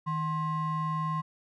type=ring-modulated tone; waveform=triangle; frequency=450 Hz; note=A4; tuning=39 cents sharp; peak=-23 dBFS; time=0.06-1.22 s; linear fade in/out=20 ms; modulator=608 Hz; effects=none